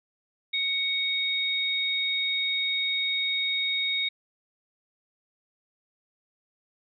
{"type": "tone pair together", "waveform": "sine", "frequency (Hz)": [2230, 3735], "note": ["C#7", "A#7"], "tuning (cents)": [10, 3], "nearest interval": "major sixth", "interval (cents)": 893, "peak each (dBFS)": [-29, -26], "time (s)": [0.53, 4.09], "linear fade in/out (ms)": 10, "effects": []}